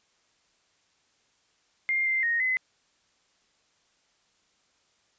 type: tone with pitch steps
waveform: sine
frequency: 2112 / 2088 / 1864 / 2033 Hz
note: C7 / C7 / A#6 / B6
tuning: +16 / -4 / -1 / +50 cents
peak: -23 dBFS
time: 1.89-2.57 s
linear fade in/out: 0 ms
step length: 170 ms
effects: white hiss -68 dBFS RMS until 5.18 s + resampled to 16000 Hz